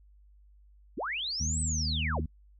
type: linear two-way sweep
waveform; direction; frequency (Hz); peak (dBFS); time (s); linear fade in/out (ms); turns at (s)
sine; up then down; 150 to 8200 to 150; -31; 0.97-2.21; 10; 1.61
type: harmonic tone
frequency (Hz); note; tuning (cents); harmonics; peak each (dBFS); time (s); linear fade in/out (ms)
78.2; D#2; +9; 1 / 2 / 3; -31 / -37 / -40; 1.4-2.26; 5
effects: noise-tail reverb RT60 0.1 s tail -26 dB re dry + added 50 Hz sine -55 dBFS peak until 2.59 s